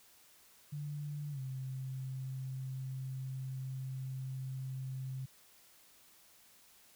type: tone with pitch glide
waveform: sine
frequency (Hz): 146.83 to 131.57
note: D3 to C3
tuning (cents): 0 to +10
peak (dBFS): -38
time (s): 0.72-5.26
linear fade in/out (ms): 10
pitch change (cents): -190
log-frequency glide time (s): 1.31-1.4
effects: white hiss -63 dBFS RMS until 6.95 s